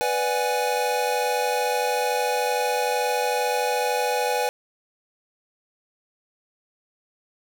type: chord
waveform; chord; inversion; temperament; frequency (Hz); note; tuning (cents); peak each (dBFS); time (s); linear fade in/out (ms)
square; G# half-diminished seventh; first; equal; 493.9 / 587.3 / 740 / 830.6; B4 / D5 / F#5 / G#5; 0 / 0 / 0 / 0; -26 / -31 / -32 / -26; 0.01-4.49; 0
effects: none